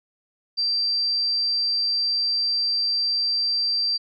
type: tone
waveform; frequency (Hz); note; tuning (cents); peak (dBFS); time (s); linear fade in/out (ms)
sine; 4699; D8; 0; -20; 0.57-3.98; 20
effects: none